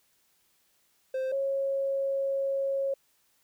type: tone pair in turn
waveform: triangle / sine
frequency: 523.3 / 546.6 Hz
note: C5 / C#5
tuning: 0 / -24 cents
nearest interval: minor second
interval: 76 cents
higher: second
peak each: -26 dBFS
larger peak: neither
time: 1.14-1.32 / 1.32-2.94 s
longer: second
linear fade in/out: 5 ms
effects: white hiss -69 dBFS RMS until 3.43 s